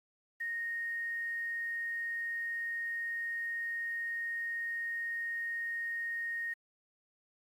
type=tone with quantisation; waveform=sine; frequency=1858 Hz; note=A#6; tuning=6 cents flat; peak=-34 dBFS; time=0.4-6.54 s; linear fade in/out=10 ms; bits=10; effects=AAC 48 kbps